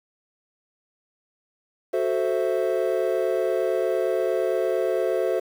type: chord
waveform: triangle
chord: F# half-diminished seventh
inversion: none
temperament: equal with one note detuned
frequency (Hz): 370 / 438.7 / 523.3 / 659.3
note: F#4 / A4 / C5 / E5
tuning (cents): 0 / -5 / 0 / 0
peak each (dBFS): -24 / -25 / -24 / -26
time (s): 1.93-5.4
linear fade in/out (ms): 10
effects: 8-bit